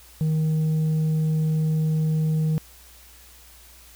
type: tone with tanh clipping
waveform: sine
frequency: 156.8 Hz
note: D#3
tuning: 14 cents sharp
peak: -20 dBFS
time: 0.21-2.58 s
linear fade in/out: 0 ms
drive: 3 dB
effects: added 60 Hz sine -51 dBFS peak until 3.95 s + white hiss -50 dBFS RMS until 3.95 s